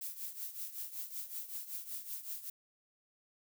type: noise with tremolo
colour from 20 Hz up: violet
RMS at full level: -40 dBFS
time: 0.01-2.5 s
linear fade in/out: 5 ms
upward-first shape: triangle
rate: 5.3 Hz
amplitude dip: 80%
effects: none